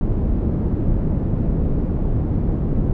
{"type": "low-pass noise", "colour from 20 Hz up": "pink", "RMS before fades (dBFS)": -19, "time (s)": [0.01, 2.93], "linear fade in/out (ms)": 2, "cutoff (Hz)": 280, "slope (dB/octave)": 12, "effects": []}